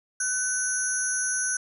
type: tone cluster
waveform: sine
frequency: 1509 / 5890 / 6450 / 9820 Hz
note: F#6 / F#8 / G8 / D#9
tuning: +34 / -9 / +48 / -24 cents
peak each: -30 dBFS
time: 0.2-1.57 s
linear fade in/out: 5 ms
effects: none